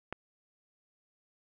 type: click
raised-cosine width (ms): 0.5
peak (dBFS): -21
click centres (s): 0.126
effects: none